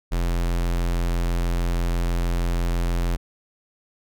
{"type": "tone", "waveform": "square", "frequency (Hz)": 43.11, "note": "F1", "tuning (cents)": -22, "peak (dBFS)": -21, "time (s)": [0.11, 3.17], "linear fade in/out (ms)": 20, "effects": []}